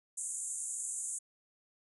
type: band-pass noise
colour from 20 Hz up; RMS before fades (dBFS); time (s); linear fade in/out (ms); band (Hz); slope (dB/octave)
pink; -39; 0.17-1.19; 10; 6800 to 10000; 96
effects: none